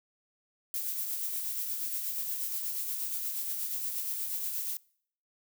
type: noise with tremolo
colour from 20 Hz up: violet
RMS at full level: -33 dBFS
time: 0.74-4.77 s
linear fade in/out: 0 ms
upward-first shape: sine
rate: 8.4 Hz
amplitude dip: 35%
effects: noise-tail reverb RT60 0.6 s tail -24 dB re dry